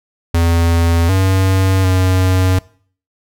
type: tone with pitch steps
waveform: square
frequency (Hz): 84.2 / 95 / 92.9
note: E2 / F#2 / F#2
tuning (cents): +37 / +46 / +7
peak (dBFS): -11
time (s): 0.34-2.59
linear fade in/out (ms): 5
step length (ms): 750
effects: noise-tail reverb RT60 0.5 s tail -22 dB re dry